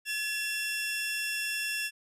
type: tone pair together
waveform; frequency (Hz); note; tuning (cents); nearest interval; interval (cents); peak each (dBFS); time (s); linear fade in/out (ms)
sawtooth; 1709.8 / 2711; G#6 / E7; +50 / +48; minor sixth; 798; -31 / -29; 0.05-1.91; 50
effects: resampled to 32000 Hz